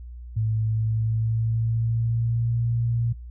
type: tone with pitch glide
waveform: sine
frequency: 110 to 117.22 Hz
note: A2 to A#2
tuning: 0 to +10 cents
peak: -21 dBFS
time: 0.36-3.13 s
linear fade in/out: 10 ms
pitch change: +110 cents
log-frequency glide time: 0.66-2.59 s
effects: noise-tail reverb RT60 0.2 s tail -21 dB re dry + added 60 Hz sine -36 dBFS peak until 3.3 s